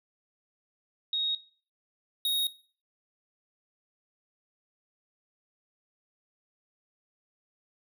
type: tone pair in turn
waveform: sine / square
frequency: 3755 / 3755 Hz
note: A#7 / A#7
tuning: +12 / +12 cents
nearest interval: unison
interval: 0 cents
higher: neither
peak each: -26 dBFS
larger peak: neither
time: 1.13-1.35 / 2.25-2.47 s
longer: neither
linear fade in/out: 2 ms
effects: noise-tail reverb RT60 0.4 s tail -18 dB re dry